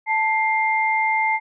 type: tone pair together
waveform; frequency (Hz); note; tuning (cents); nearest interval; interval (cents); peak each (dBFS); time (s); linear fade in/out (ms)
sine; 880 / 2100; A5 / C7; 0 / +6; octave + minor third; 1506; -20 / -20; 0.06-1.4; 50
effects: none